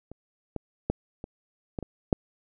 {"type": "clicks", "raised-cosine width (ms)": 2, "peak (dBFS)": [-28, -18, -11, -23, -18, -22, -7], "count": 7, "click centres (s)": [0.116, 0.563, 0.9, 1.241, 1.788, 1.827, 2.128], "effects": []}